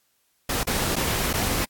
pink noise with dropouts, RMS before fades -25 dBFS, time 0.49-1.65 s, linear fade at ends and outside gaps 5 ms, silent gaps 0.633-0.67 / 0.955-0.963 / 1.331-1.337 s, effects white hiss -68 dBFS RMS until 1.69 s + AAC 64 kbps

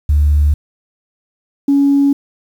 sine tone pair in turn, 73.7 / 280.4 Hz, D2 / C#4, +7 / +20 cents, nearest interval octave + major seventh, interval 2313 cents, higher second, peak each -7 dBFS, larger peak neither, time 0.09-0.54 / 1.68-2.13 s, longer neither, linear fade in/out 5 ms, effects tanh soft clip ceiling -4 dBFS + 7-bit

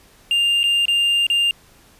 triangle tone with dropouts, 2800 Hz, F7, 4 cents sharp, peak -13 dBFS, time 0.31-1.51 s, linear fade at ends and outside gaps 1 ms, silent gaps 0.632-0.639 / 0.855-0.882 / 1.267-1.3 s, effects pink hiss -51 dBFS RMS until 1.99 s + resampled to 32000 Hz

